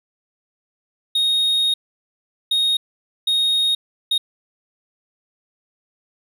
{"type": "tone bursts at uneven times", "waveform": "triangle", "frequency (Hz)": 3729, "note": "A#7", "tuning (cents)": 0, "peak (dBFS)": -14, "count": 4, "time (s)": [[1.15, 1.74], [2.51, 2.77], [3.27, 3.75], [4.11, 4.18]], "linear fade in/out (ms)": 5, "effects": []}